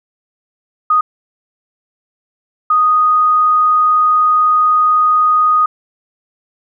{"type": "tone bursts at uneven times", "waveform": "sine", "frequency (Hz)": 1242, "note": "D#6", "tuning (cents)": -3, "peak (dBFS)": -8, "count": 2, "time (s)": [[0.9, 1.01], [2.7, 5.66]], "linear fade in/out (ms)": 5, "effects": []}